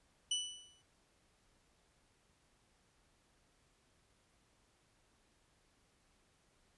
sawtooth tone with exponential decay, 2972 Hz, F#7, 7 cents sharp, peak -28 dBFS, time 0.31-0.82 s, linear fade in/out 5 ms, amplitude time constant 110 ms, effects pink hiss -73 dBFS RMS until 6.77 s + resampled to 24000 Hz

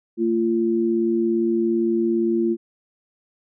sine tone pair together, 225.8 / 343.3 Hz, A3 / F4, +45 / -30 cents, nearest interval perfect fifth, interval 725 cents, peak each -22 / -19 dBFS, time 0.17-2.57 s, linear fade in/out 50 ms, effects none

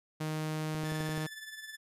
sawtooth tone, 155.56 Hz, D#3, in tune, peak -29 dBFS, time 0.2-1.27 s, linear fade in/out 10 ms
click train, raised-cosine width 2 ms, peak -29 dBFS, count 6, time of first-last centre 0.75-1.177 s, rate 11.7 Hz
sawtooth tone with tremolo, 1747 Hz, A6, 13 cents flat, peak -37 dBFS, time 0.84-1.77 s, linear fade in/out 20 ms, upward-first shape triangle, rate 19 Hz, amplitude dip 65%
effects resampled to 32000 Hz

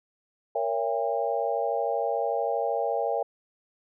sine chord, A# diminished seventh, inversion none, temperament just, 466.2 / 559.4 / 671.3 / 805.5 Hz, A#4 / C#5 / E5 / G5, 0 / +16 / +31 / +47 cents, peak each -30 dBFS, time 0.55-3.23 s, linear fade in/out 5 ms, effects none

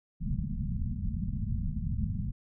pink low-pass noise, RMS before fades -32 dBFS, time 0.2-2.32 s, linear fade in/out 20 ms, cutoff 230 Hz, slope 96 dB/octave, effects none

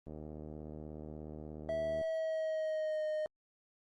click train, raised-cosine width 2 ms, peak -33 dBFS, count 150, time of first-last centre 0.07-2.013 s, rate 76.7 Hz
triangle tone with pitch glide, 653 to 616.3 Hz, E5 to D#5, -17 to -17 cents, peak -31 dBFS, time 1.69-3.26 s, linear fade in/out 0 ms, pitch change -100 cents, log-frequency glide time 1.86-3.05 s
effects Opus 24 kbps

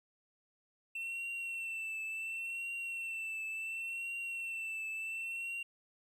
triangle tone with vibrato, 2692 Hz, E7, 36 cents sharp, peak -36 dBFS, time 0.95-5.63 s, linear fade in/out 5 ms, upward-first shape triangle, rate 0.7 Hz, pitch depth 44 cents each way, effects 12-bit

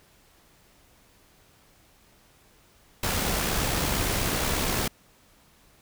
pink noise with amplitude modulation, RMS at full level -25 dBFS, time 3.03-4.88 s, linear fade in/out 5 ms, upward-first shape sine, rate 68.5 Hz, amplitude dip 35%, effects pink hiss -59 dBFS RMS until 5.81 s

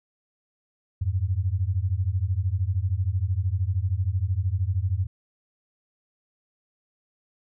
sine beating tone pair, 87.31 / 100.31 Hz, F2 / G2, 0 / +40 cents, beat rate 13 Hz, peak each -25 dBFS, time 1.01-5.07 s, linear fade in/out 10 ms, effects none

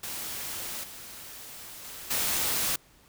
white noise with level steps, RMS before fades -36 / -44 / -42 / -28 dBFS, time 0.03-2.76 s, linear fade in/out 5 ms, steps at 0.83 / 1.84 / 2.1 s, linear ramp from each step 10 ms, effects pink hiss -59 dBFS RMS until 3.08 s

